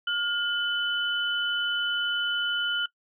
sine tone pair together, 1420 / 3009 Hz, F6 / F#7, +28 / +28 cents, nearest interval octave + minor second, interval 1300 cents, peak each -27 dBFS, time 0.07-2.86 s, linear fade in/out 5 ms, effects noise-tail reverb RT60 0.1 s tail -21 dB re dry

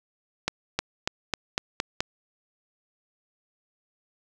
accelerating click train, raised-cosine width 0.2 ms, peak -7 dBFS, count 7, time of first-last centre 0.48-2.005 s, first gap 310 ms, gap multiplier 0.92, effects none

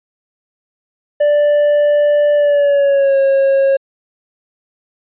triangle tone with pitch glide, 587.3 to 544.8 Hz, D5 to C#5, 0 to -30 cents, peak -7 dBFS, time 1.2-3.77 s, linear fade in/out 10 ms, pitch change -130 cents, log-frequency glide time 2.35-3.18 s, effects resampled to 8000 Hz

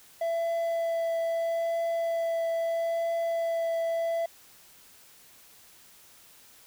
triangle tone with vibrato, 667 Hz, E5, 20 cents sharp, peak -24 dBFS, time 0.21-4.26 s, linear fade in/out 5 ms, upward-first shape triangle, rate 0.77 Hz, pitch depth 10 cents each way, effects white hiss -55 dBFS RMS until 6.66 s

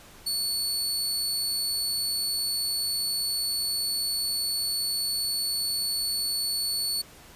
sawtooth tone, 4435 Hz, C#8, in tune, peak -23 dBFS, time 0.26-7.02 s, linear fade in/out 10 ms, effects pink hiss -50 dBFS RMS until 7.35 s + resampled to 32000 Hz

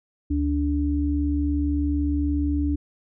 sine tone pair together, 73.2 / 290.6 Hz, D2 / D4, -5 / -18 cents, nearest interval 2 octaves, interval 2387 cents, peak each -23 dBFS, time 0.3-2.76 s, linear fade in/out 10 ms, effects none

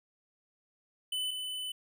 square tone pair in turn, 3009 / 3009 Hz, F#7 / F#7, +28 / +28 cents, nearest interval unison, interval 0 cents, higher neither, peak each -32 / -36 dBFS, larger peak first, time 1.12-1.31 / 1.31-1.72 s, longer second, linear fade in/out 5 ms, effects none

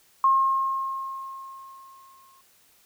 sine tone with exponential decay, 1073 Hz, C6, 43 cents sharp, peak -15 dBFS, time 0.24-2.41 s, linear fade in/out 2 ms, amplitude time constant 470 ms, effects white hiss -60 dBFS RMS until 2.85 s

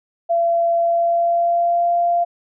sine tone with pitch glide, 679 to 692.1 Hz, F5 to F5, -49 to -16 cents, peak -14 dBFS, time 0.29-2.25 s, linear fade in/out 20 ms, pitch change +33 cents, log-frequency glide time 0.8-1.92 s, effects none

